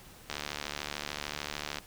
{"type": "click train", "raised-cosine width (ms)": 0.2, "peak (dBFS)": -17, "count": 110, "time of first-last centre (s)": [0.3, 1.785], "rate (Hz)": 73.4, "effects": ["pink hiss -53 dBFS RMS until 1.86 s"]}